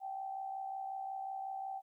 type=tone with amplitude modulation; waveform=sine; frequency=775 Hz; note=G5; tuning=20 cents flat; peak=-36 dBFS; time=0-1.82 s; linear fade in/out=50 ms; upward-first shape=sine; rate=65.5 Hz; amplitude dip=55%; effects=13-bit